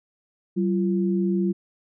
sine tone pair together, 190.52 / 344.1 Hz, G3 / F4, -49 / -26 cents, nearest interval minor seventh, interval 1023 cents, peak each -21 / -25 dBFS, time 0.56-1.53 s, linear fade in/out 20 ms, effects none

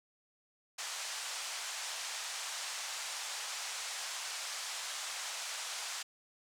white band-pass noise, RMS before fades -41 dBFS, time 0.78-6.03 s, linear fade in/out 10 ms, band 660 to 8000 Hz, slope 24 dB/octave, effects none

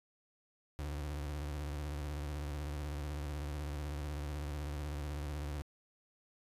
35% pulse tone with vibrato, 73.42 Hz, D2, in tune, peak -36 dBFS, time 0.79-5.62 s, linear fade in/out 0 ms, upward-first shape sine, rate 16 Hz, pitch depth 90 cents each way, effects resampled to 32000 Hz

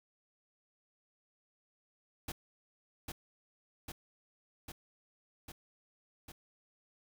pink noise with echo, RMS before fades -40 dBFS, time 2.28-2.32 s, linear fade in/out 5 ms, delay 800 ms, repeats 5, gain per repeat -2 dB, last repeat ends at 6.32 s, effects none

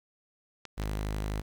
clicks, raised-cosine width 0.2 ms, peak -24 dBFS, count 2, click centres 0.653 / 0.828 s
sawtooth tone, 51.91 Hz, G#1, in tune, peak -27 dBFS, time 0.77-1.42 s, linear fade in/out 20 ms
effects 10-bit

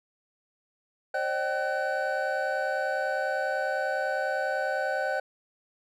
triangle tone cluster, 536 / 606 / 771 / 1504 Hz, C5 / D#5 / G5 / F#6, +42 / -46 / -29 / +28 cents, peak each -30 dBFS, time 1.14-5.2 s, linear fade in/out 5 ms, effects none

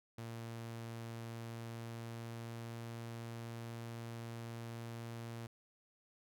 sawtooth tone with pitch glide, 115.3 to 116.1 Hz, A#2 to A#2, -19 to -7 cents, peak -40 dBFS, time 0.18-5.47 s, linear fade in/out 5 ms, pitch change +12 cents, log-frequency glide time 1.22-2.87 s, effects none

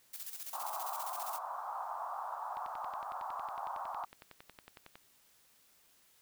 blue noise with tremolo, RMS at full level -43 dBFS, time 0.13-1.39 s, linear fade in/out 10 ms, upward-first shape square, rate 15 Hz, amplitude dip 60%
pink band-pass noise, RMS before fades -41 dBFS, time 0.53-4.05 s, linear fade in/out 5 ms, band 730 to 1200 Hz, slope 48 dB/octave
click train, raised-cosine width 0.3 ms, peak -34 dBFS, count 27, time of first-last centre 2.57-4.955 s, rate 10.9 Hz
effects white hiss -67 dBFS RMS until 6.21 s

